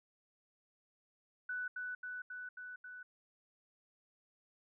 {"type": "tone with echo", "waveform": "sine", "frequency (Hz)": 1489, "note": "F#6", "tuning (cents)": 11, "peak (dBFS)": -37, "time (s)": [1.49, 1.68], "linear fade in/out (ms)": 5, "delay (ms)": 270, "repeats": 5, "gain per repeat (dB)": -2, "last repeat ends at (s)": 3.03, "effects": []}